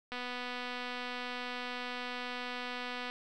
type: click train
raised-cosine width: 0.3 ms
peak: -24 dBFS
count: 737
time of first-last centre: 0.12-3.1 s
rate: 247 Hz
effects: none